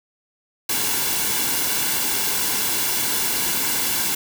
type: noise with comb filter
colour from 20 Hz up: white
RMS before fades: -22 dBFS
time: 0.69-4.15 s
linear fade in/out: 5 ms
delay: 1.6 ms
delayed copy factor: -0.55
effects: none